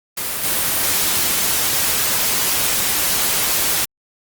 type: noise with level steps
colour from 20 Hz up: white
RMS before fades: -23 / -18 dBFS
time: 0.17-3.85 s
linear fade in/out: 5 ms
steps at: 0.43 s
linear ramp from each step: 20 ms
effects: Opus 24 kbps